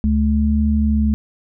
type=tone pair together; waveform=sine; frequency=72.12 / 215.5 Hz; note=D2 / A3; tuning=-31 / -36 cents; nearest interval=octave + perfect fifth; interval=1895 cents; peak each=-16 dBFS; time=0.04-1.14 s; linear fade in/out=0 ms; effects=none